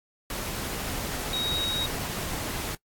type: tone in noise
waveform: sine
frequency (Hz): 3793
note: A#7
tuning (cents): +29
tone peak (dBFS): -27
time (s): 1.33-1.86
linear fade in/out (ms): 2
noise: pink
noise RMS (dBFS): -33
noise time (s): 0.3-2.75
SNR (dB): +3
effects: noise-tail reverb RT60 0.1 s tail -23 dB re dry + AAC 64 kbps